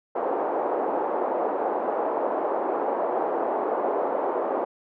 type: band-pass noise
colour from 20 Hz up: white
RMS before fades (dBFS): -26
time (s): 0.15-4.65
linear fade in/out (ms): 10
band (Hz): 340 to 840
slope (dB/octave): 24
effects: none